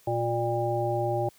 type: harmonic tone with a mistuned harmonic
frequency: 118.6 Hz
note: A#2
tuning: 30 cents sharp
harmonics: 1 / 3 / 5 / 7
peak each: -30 / -30 / -30 / -30 dBFS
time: 0.07-1.29 s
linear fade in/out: 5 ms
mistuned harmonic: 7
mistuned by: -58 cents
effects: white hiss -59 dBFS RMS until 1.38 s + high-pass 60 Hz 12 dB/octave